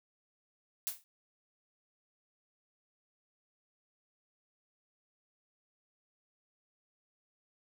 blue noise with exponential decay, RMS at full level -32 dBFS, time 0.87-1.04 s, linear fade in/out 0 ms, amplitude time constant 35 ms, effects none

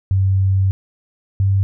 sine tone pair in turn, 96 / 97.57 Hz, G2 / G2, -36 / -8 cents, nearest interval unison, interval 28 cents, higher second, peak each -12 dBFS, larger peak neither, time 0.11-0.71 / 1.4-1.63 s, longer first, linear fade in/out 0 ms, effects none

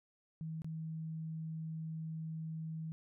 sine tone with dropouts, 160 Hz, D#3, 49 cents sharp, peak -39 dBFS, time 0.41-2.92 s, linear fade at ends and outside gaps 0 ms, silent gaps 0.619-0.645 s, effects none

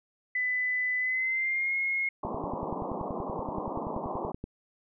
sine tone with pitch glide, 2001 to 2157 Hz, B6 to C#7, +22 to -48 cents, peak -26 dBFS, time 0.35-2.09 s, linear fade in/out 5 ms, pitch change +130 cents, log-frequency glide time 0.99-1.75 s
white band-pass noise, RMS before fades -35 dBFS, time 2.23-4.32 s, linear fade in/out 5 ms, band 160 to 1100 Hz, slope 96 dB/octave
click train, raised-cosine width 3 ms, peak -23 dBFS, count 24, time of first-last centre 2.25-4.44 s, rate 10.5 Hz
effects none

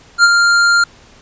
square tone with ADSR envelope, 1396.9 Hz, F6, in tune, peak -4 dBFS, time 0.18-0.84 s, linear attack 56 ms, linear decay 38 ms, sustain -5 dB, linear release 5 ms, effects pink hiss -44 dBFS RMS until 1.21 s + resampled to 16000 Hz

